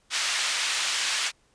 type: band-pass noise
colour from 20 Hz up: pink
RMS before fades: -27 dBFS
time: 0.1-1.32 s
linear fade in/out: 50 ms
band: 1900 to 7100 Hz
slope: 12 dB/octave
effects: pink hiss -65 dBFS RMS until 1.54 s + resampled to 22050 Hz